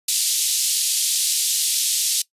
white band-pass noise, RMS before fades -21 dBFS, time 0.08-2.22 s, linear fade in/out 5 ms, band 3300 to 11000 Hz, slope 24 dB/octave, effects noise-tail reverb RT60 0.1 s tail -20 dB re dry + resampled to 32000 Hz

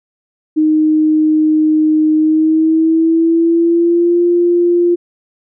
sine tone with pitch glide, 310 to 348 Hz, D#4 to F4, -6 to -6 cents, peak -8 dBFS, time 0.56-4.96 s, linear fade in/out 20 ms, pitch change +200 cents, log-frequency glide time 2.15-4.22 s, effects none

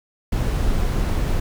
brown noise, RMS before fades -20 dBFS, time 0.32-1.4 s, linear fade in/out 5 ms, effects none

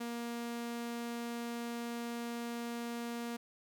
sawtooth tone, 235.8 Hz, A#3, 20 cents sharp, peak -34 dBFS, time 0-3.37 s, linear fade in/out 10 ms, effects none

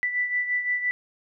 sine beating tone pair, 1975.5 / 1981.3 Hz, B6 / B6, 0 / +5 cents, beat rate 5.8 Hz, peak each -24 / -31 dBFS, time 0.03-0.91 s, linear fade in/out 0 ms, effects none

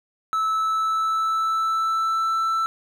triangle tone with pitch glide, 1306 to 1328.8 Hz, E6 to E6, -17 to +13 cents, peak -18 dBFS, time 0.33-2.66 s, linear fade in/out 0 ms, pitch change +30 cents, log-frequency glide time 0.49-2.36 s, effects none

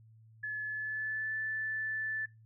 sine tone with pitch glide, 1715 to 1753.1 Hz, A6 to A6, -45 to -7 cents, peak -33 dBFS, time 0.43-2.26 s, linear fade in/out 10 ms, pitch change +38 cents, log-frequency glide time 0.63-1.35 s, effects noise-tail reverb RT60 0.2 s tail -18 dB re dry + added 111 Hz sine -56 dBFS peak until 2.45 s

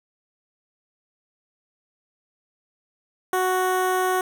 15% pulse tone with notch filter, 370 Hz, F#4, in tune, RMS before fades -22 dBFS, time 3.33-4.21 s, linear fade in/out 2 ms, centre 4400 Hz, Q 0.9, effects none

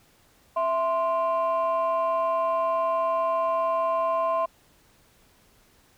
sine tone pair together, 660 / 1044.7 Hz, E5 / C6, +2 / -3 cents, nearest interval minor sixth, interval 795 cents, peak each -23 dBFS, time 0.56-4.46 s, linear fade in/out 10 ms, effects tanh soft clip ceiling -18 dBFS + pink hiss -60 dBFS RMS until 5.97 s

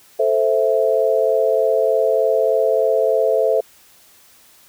sine chord, A minor, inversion none, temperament equal, 440 / 523.3 / 659.3 Hz, A4 / C5 / E5, 0 / 0 / 0 cents, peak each -18 dBFS, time 0.19-3.61 s, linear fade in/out 10 ms, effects white hiss -50 dBFS RMS until 4.68 s

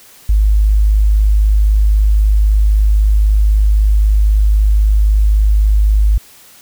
sine tone, 51.91 Hz, G#1, in tune, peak -7 dBFS, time 0.29-6.18 s, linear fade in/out 5 ms, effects white hiss -42 dBFS RMS until 6.61 s

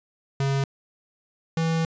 square tone pair in turn, 137.3 / 163.28 Hz, C#3 / E3, -16 / -16 cents, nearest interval minor third, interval 300 cents, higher second, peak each -22 dBFS, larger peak neither, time 0.4-0.64 / 1.57-1.85 s, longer second, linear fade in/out 2 ms, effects resampled to 16000 Hz

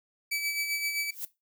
sawtooth tone with tremolo, 2300 Hz, D7, 37 cents flat, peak -24 dBFS, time 0.31-1.11 s, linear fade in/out 10 ms, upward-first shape sine, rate 7.7 Hz, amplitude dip 50%
violet noise with exponential growth, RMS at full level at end -31 dBFS, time 1.04-1.25 s, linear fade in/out 5 ms, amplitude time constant 45 ms
effects noise-tail reverb RT60 0.2 s tail -17 dB re dry

